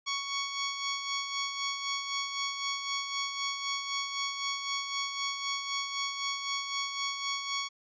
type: tone with tremolo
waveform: 10% pulse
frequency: 1115 Hz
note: C#6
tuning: 10 cents sharp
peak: -21 dBFS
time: 0.06-7.69 s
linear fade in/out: 20 ms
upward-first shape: sine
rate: 3.9 Hz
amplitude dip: 50%
effects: resampled to 16000 Hz